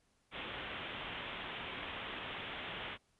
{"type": "low-pass noise", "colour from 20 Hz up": "white", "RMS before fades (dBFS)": -44, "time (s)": [0.31, 2.98], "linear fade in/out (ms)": 50, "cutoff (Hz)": 3500, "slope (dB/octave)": 96, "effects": ["pink hiss -75 dBFS RMS until 3.19 s", "resampled to 24000 Hz"]}